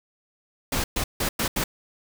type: noise bursts at uneven times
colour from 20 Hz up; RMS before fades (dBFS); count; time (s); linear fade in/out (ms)
pink; -25; 5; 0.72-0.84 / 0.96-1.04 / 1.2-1.29 / 1.39-1.48 / 1.56-1.64; 5
effects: none